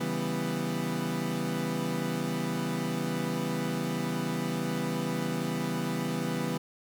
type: chord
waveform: 30% pulse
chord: C# half-diminished seventh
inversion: none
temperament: equal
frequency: 138.59 / 164.81 / 196 / 246.9 Hz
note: C#3 / E3 / G3 / B3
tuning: 0 / 0 / 0 / 0 cents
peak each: -35 / -31 / -33 / -31 dBFS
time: 0-6.58 s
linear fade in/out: 10 ms
effects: none